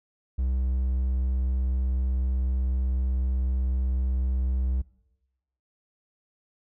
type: tone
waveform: triangle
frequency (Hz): 64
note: C2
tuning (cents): -38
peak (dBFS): -21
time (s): 0.38-4.82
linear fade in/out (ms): 10
effects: noise-tail reverb RT60 1.0 s tail -22 dB re dry